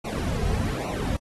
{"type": "noise with flanger", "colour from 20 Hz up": "brown", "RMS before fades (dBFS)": -27, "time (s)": [0.04, 1.17], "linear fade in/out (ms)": 10, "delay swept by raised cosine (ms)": [0.59, 3.49], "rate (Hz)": 1.2, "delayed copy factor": -1, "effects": ["AAC 32 kbps"]}